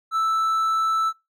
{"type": "tone", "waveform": "triangle", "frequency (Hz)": 1318.5, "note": "E6", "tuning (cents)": 0, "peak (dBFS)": -17, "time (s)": [0.11, 1.13], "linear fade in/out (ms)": 50, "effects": ["noise-tail reverb RT60 0.2 s tail -21 dB re dry"]}